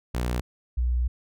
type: tone pair in turn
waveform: sawtooth / sine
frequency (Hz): 60.7 / 60.93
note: B1 / B1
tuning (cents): -29 / -23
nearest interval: unison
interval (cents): 6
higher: second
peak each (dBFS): -21 / -21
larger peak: neither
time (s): 0.14-0.41 / 0.77-1.08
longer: second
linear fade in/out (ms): 10
effects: none